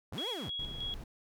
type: linear two-way sweep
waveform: 30% pulse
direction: up then down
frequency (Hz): 51.91 to 524 to 51.91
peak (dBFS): -36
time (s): 0.12-0.5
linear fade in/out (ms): 10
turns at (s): 0.29
type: click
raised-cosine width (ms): 1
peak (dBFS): -33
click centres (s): 0.125
type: tone with tremolo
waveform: sine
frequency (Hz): 3322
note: G#7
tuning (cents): 0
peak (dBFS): -35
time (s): 0.18-0.94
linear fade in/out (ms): 0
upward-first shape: square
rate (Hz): 3.2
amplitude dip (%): 55
type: noise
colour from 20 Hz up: brown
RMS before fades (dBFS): -43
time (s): 0.59-1.04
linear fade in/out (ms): 5
effects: none